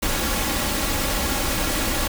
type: noise with comb filter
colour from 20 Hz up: pink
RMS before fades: -23 dBFS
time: 0.02-2.08 s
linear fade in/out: 10 ms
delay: 3.6 ms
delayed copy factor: +0.5
effects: none